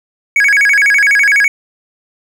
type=tone with vibrato; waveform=triangle; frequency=1925 Hz; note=B6; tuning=45 cents flat; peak=-5 dBFS; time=0.36-1.48 s; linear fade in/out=2 ms; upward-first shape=square; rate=12 Hz; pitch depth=260 cents each way; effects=none